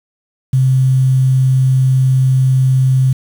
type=tone with quantisation; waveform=sine; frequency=130.81 Hz; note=C3; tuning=in tune; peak=-8 dBFS; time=0.53-3.13 s; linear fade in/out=5 ms; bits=6; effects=none